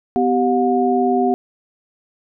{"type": "tone cluster", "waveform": "sine", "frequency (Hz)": [250.9, 388.4, 720], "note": ["B3", "G4", "F#5"], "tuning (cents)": [28, -16, -47], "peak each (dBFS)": -18, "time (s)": [0.16, 1.34], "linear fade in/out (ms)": 0, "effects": []}